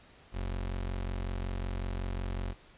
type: tone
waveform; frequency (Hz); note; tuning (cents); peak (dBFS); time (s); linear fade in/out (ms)
30% pulse; 45.42; F#1; -31; -30; 0.32-2.55; 50
effects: pink hiss -58 dBFS RMS until 2.77 s + resampled to 8000 Hz